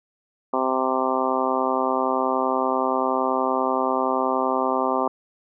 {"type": "harmonic tone", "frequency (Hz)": 130.5, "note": "C3", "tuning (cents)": -4, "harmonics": [2, 3, 4, 5, 6, 7, 8, 9], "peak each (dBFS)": [-28, -28, -28, -28, -28, -28, -28, -28], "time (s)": [0.53, 5.08], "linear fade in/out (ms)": 5, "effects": []}